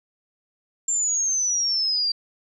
sine exponential sweep, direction down, 7370 to 4699 Hz, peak -20 dBFS, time 0.88-2.12 s, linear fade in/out 5 ms, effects none

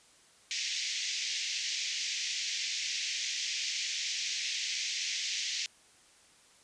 white band-pass noise, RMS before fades -35 dBFS, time 0.51-5.66 s, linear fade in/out 0 ms, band 2000 to 6500 Hz, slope 48 dB/octave, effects white hiss -61 dBFS RMS until 6.63 s + resampled to 22050 Hz

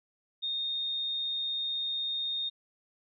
sine tone, 3682 Hz, A#7, 22 cents flat, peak -30 dBFS, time 0.42-2.5 s, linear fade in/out 20 ms, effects none

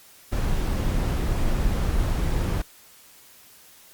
brown noise, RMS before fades -23 dBFS, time 0.32-2.62 s, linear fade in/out 5 ms, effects white hiss -51 dBFS RMS until 3.93 s + Opus 48 kbps

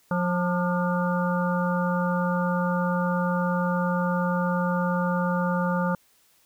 harmonic tone with a mistuned harmonic, 178.3 Hz, F3, 36 cents sharp, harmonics 1 / 3 / 5 / 7 / 8, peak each -24 / -29 / -31 / -32 / -33 dBFS, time 0.11-5.95 s, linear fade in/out 2 ms, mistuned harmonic 7, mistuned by -66 cents, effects white hiss -62 dBFS RMS until 6.45 s

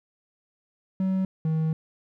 triangle tone pair in turn, 189.3 / 158.86 Hz, F#3 / D#3, +40 / +36 cents, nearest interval minor third, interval 304 cents, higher first, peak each -20 dBFS, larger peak neither, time 1-1.25 / 1.45-1.73 s, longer second, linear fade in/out 2 ms, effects none

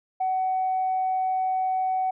sine tone, 751 Hz, F#5, 26 cents sharp, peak -21 dBFS, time 0.2-2.11 s, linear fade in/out 10 ms, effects tanh soft clip ceiling -18 dBFS

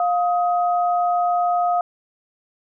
sine tone pair together, 706.6 / 1259 Hz, F5 / D#6, +20 / +20 cents, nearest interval minor seventh, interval 1000 cents, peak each -17 / -25 dBFS, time 0-1.81 s, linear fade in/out 2 ms, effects none

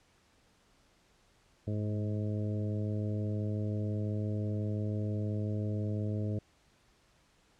harmonic tone with a mistuned harmonic, 105.8 Hz, G#2, 33 cents sharp, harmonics 1 / 2 / 3 / 4 / 5 / 6, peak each -32 / -38 / -42 / -44 / -46 / -48 dBFS, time 1.67-6.39 s, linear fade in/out 5 ms, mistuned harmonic 1, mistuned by -26 cents, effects pink hiss -67 dBFS RMS until 7.59 s + low-pass 8000 Hz 12 dB/octave

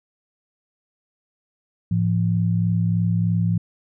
sine tone pair together, 108.2 / 171.4 Hz, A2 / F3, -29 / -32 cents, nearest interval minor sixth, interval 797 cents, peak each -20 dBFS, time 1.91-3.58 s, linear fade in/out 5 ms, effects none

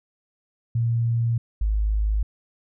sine tone pair in turn, 116.54 / 52.53 Hz, A#2 / G#1, 0 / +20 cents, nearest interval octave + major second, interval 1380 cents, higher first, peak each -19 dBFS, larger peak neither, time 0.75-1.38 / 1.61-2.23 s, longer first, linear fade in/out 5 ms, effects none

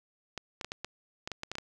clicks, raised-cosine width 0.2 ms, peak -19 dBFS, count 11, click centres 0.377 / 0.612 / 0.646 / 0.719 / 0.846 / 1.275 / 1.317 / 1.434 / 1.516 / 1.554 / 1.584 s, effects none

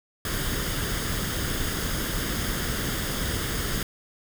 pink noise with comb filter, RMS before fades -28 dBFS, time 0.25-3.83 s, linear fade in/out 2 ms, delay 0.6 ms, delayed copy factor +0.55, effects none

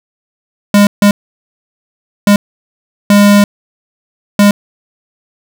square tone bursts at uneven times, 203.8 Hz, G#3, 32 cents flat, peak -4 dBFS, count 5, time 0.74-0.87 / 1.02-1.11 / 2.27-2.36 / 3.1-3.44 / 4.39-4.51 s, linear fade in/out 2 ms, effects none

